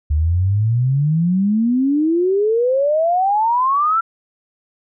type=exponential sweep; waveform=sine; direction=up; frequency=72.6 to 1365 Hz; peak=-13 dBFS; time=0.1-4.01 s; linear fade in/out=10 ms; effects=none